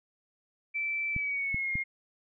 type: tone with pitch glide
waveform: sine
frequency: 2327 to 2134 Hz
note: D7 to C7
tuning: -17 to +34 cents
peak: -29 dBFS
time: 0.74-1.84 s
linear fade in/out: 20 ms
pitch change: -149 cents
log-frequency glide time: 1.11-1.72 s
type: clicks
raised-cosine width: 5 ms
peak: -23 dBFS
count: 3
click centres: 1.164 / 1.545 / 1.755 s
effects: none